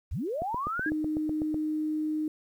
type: linear sweep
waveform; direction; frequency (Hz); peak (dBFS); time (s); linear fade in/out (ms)
sine; up; 40.03 to 1691; -29; 0.11-0.9; 10
type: click train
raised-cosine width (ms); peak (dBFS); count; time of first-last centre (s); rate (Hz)
2; -22; 10; 0.42-1.544; 8.01
type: tone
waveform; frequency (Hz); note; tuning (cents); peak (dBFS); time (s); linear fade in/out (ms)
sine; 308.1; D#4; -17; -27; 0.86-2.28; 2
effects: 10-bit